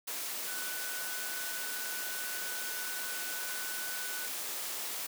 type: tone in noise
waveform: sine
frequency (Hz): 1492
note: F#6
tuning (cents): +14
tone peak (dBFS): -42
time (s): 0.47-4.27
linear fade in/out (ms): 10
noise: white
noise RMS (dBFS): -38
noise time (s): 0.07-5.07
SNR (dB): -7
effects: high-pass 300 Hz 12 dB/octave

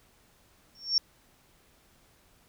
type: tone with exponential growth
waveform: sine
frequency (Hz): 5480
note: F8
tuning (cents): -34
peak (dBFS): -18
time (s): 0.75-0.98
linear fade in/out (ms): 1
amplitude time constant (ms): 50
effects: pink hiss -63 dBFS RMS until 2.48 s

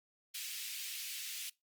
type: high-pass noise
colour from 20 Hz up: pink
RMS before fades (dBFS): -43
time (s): 0.34-1.5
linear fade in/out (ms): 10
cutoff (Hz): 2400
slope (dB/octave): 24
effects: noise-tail reverb RT60 0.2 s tail -22 dB re dry + Opus 32 kbps

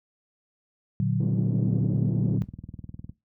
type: chord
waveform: sine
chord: Bb augmented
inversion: none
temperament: equal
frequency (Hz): 116.54 / 146.83 / 185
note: Bb2 / D3 / F#3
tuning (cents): 0 / 0 / 0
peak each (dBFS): -26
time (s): 1-2.42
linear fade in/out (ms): 0
type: band-pass noise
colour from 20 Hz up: white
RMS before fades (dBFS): -32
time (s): 1.2-2.38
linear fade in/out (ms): 5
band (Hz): 140 to 320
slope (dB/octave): 24
type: click train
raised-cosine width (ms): 5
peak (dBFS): -25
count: 29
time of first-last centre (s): 1.68-3.094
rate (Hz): 19.8
effects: noise-tail reverb RT60 0.2 s tail -18 dB re dry + high-pass 60 Hz 12 dB/octave

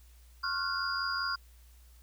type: tone cluster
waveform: sine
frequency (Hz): 1089 / 1394 / 1479 / 4856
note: C#6 / F6 / F#6 / D#8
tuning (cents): -31 / -4 / -1 / -43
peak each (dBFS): -36 / -34 / -39 / -36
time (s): 0.43-1.36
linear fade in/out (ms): 10
effects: added 60 Hz sine -54 dBFS peak until 2.02 s + white hiss -65 dBFS RMS until 2.02 s

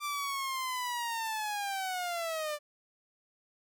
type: linear sweep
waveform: sawtooth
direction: down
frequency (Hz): 1183 to 586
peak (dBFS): -29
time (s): 0-2.59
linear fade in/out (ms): 50
effects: none

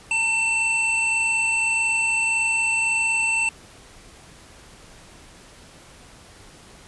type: tone pair together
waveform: square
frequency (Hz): 901.9 / 2684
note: A5 / E7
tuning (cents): +43 / +31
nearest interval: octave + perfect fifth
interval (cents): 1888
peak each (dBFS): -32 / -20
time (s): 0.11-3.49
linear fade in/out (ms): 2
effects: pink hiss -47 dBFS RMS until 6.87 s + resampled to 24000 Hz

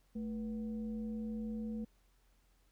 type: tone with frequency modulation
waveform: sine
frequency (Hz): 220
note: A3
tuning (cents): 0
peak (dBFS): -37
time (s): 0.15-1.85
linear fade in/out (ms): 10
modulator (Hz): 266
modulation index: 0.46
effects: added 44 Hz sine -68 dBFS peak until 2.71 s + pink hiss -75 dBFS RMS until 2.71 s

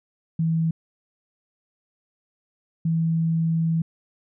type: tone pair in turn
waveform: sine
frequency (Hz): 162.9 / 163.59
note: E3 / E3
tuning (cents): -20 / -13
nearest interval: unison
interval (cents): 7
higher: second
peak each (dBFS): -19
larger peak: neither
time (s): 0.39-0.71 / 2.85-3.82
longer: second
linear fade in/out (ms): 5
effects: none

